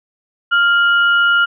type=tone pair together; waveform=sine; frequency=1396.9 / 2923 Hz; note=F6 / F#7; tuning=0 / -22 cents; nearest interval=octave + minor second; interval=1278 cents; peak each=-10 / -20 dBFS; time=0.51-1.46 s; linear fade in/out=20 ms; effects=none